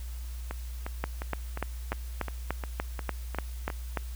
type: two click trains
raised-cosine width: 0.5 ms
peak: -14 / -20 dBFS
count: 11 / 10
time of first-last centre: 1.04-3.973 / 0.51-3.701 s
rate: 3.41 / 2.82 Hz
effects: added 60 Hz sine -35 dBFS peak until 4.15 s + white hiss -52 dBFS RMS until 4.15 s